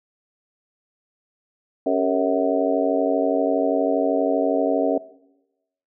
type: harmonic tone with a mistuned harmonic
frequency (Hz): 92.5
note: F#2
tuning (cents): 0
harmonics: 3 / 4 / 5 / 6 / 7 / 8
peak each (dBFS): -23 / -28 / -24 / -26 / -23 / -29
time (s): 1.86-4.98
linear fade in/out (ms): 5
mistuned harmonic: 4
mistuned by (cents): +110
effects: noise-tail reverb RT60 0.9 s tail -18 dB re dry